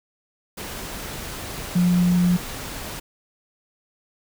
sine tone in noise, 177.5 Hz, F3, 28 cents sharp, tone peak -15 dBFS, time 1.75-2.37 s, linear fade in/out 10 ms, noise pink, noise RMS -33 dBFS, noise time 0.57-3 s, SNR +15 dB, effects none

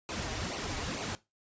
pink noise with flanger, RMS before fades -36 dBFS, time 0.09-1.15 s, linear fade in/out 0 ms, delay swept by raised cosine 0.56 to 5.96 ms, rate 2.2 Hz, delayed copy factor -0.8, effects noise-tail reverb RT60 0.2 s tail -17 dB re dry + resampled to 16000 Hz

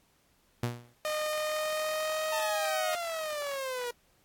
sawtooth tone with exponential decay, 120 Hz, B2, 49 cents flat, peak -23 dBFS, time 0.63-0.94 s, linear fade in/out 5 ms, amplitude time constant 66 ms
sawtooth tone with pitch glide, 612 to 626.7 Hz, D#5 to D#5, -29 to +12 cents, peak -26 dBFS, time 1.05-2.95 s, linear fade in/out 0 ms, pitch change +41 cents, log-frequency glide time 1.33-2.28 s
sawtooth exponential sweep, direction down, 907 to 475.8 Hz, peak -29 dBFS, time 2.32-3.91 s, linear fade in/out 5 ms
effects pink hiss -68 dBFS RMS until 4.24 s + AAC 64 kbps

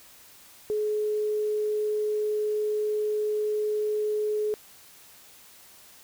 sine tone, 424 Hz, G#4, 36 cents sharp, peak -24 dBFS, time 0.7-4.54 s, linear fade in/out 0 ms, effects white hiss -52 dBFS RMS until 6.03 s

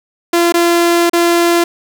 sawtooth tone with dropouts, 342.6 Hz, F4, 33 cents flat, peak -5 dBFS, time 0.33-1.64 s, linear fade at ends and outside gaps 5 ms, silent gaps 0.523-0.54 / 1.097-1.132 s, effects none

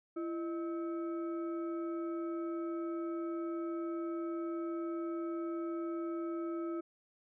sine tone with frequency modulation, 336.5 Hz, E4, 36 cents sharp, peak -35 dBFS, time 0.16-6.81 s, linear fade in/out 10 ms, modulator 955 Hz, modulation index 0.5, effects none

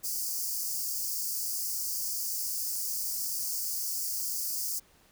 white high-pass noise, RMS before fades -33 dBFS, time 0.03-4.8 s, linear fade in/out 20 ms, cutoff 4600 Hz, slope 96 dB/octave, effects pink hiss -62 dBFS RMS until 5.11 s

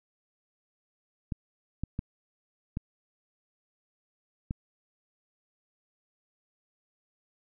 clicks, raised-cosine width 5 ms, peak -19 dBFS, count 5, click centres 1.322 / 1.836 / 1.991 / 2.771 / 4.509 s, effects none

